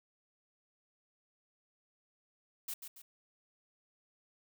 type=noise with echo; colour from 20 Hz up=blue; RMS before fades=-40 dBFS; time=2.68-2.74 s; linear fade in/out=5 ms; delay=140 ms; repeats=2; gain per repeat=-7 dB; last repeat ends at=3.02 s; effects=none